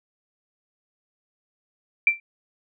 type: tone with exponential decay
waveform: sine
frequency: 2349 Hz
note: D7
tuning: in tune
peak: -10 dBFS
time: 2.07-2.2 s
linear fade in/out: 2 ms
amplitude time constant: 28 ms
effects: none